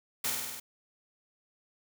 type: noise with echo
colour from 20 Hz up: white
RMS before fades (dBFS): -31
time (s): 0.24-0.3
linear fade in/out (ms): 5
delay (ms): 50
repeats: 6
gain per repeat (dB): -2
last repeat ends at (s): 0.6
effects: none